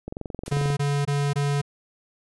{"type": "click train", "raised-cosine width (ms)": 2, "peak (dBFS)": -19, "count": 15, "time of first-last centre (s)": [0.08, 0.702], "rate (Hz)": 22.5}
{"type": "noise with exponential decay", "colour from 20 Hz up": "white", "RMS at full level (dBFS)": -34, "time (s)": [0.46, 0.56], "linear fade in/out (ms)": 2, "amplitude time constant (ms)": 20}
{"type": "tone bursts", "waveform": "square", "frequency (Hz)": 142.8, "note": "D3", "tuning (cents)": -48, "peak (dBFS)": -22, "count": 4, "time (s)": [0.51, 1.616], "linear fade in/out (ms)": 10, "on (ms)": 260, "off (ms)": 22}
{"effects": ["resampled to 24000 Hz"]}